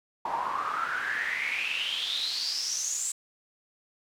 pink noise with band-pass filter sweep, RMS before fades -31 dBFS, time 0.25-3.12 s, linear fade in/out 5 ms, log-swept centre 870 to 7800 Hz, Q 9.6, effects none

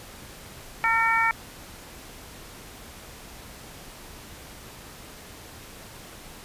harmonic tone, 454.2 Hz, A#4, 45 cents flat, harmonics 2 / 3 / 4 / 5, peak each -25 / -25 / -25 / -25 dBFS, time 0.84-1.31 s, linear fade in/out 0 ms, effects pink hiss -44 dBFS RMS until 6.44 s + resampled to 32000 Hz

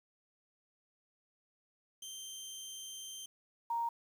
20% pulse / sine tone pair in turn, 3136 / 932.3 Hz, G7 / A#5, 0 / 0 cents, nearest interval octave + major sixth, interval 2100 cents, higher first, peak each -39 / -32 dBFS, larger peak second, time 2.02-3.26 / 3.7-3.89 s, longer first, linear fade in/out 5 ms, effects 10-bit

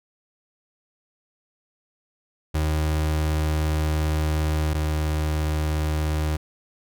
35% pulse tone pair in turn, 77.3 / 76.99 Hz, D#2 / D#2, -11 / -18 cents, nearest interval unison, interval 7 cents, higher first, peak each -19 / -20 dBFS, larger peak first, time 2.54-4.74 / 4.74-6.37 s, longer first, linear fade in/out 10 ms, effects none

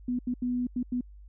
sine tone bursts at uneven times, 246.9 Hz, B3, in tune, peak -26 dBFS, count 5, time 0.08-0.19 / 0.27-0.34 / 0.42-0.67 / 0.76-0.83 / 0.92-1.01 s, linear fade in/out 5 ms, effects added 50 Hz sine -46 dBFS peak until 1.28 s

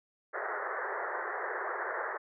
white band-pass noise, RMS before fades -36 dBFS, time 0.33-2.18 s, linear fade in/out 20 ms, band 360 to 1900 Hz, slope 96 dB/octave, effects none

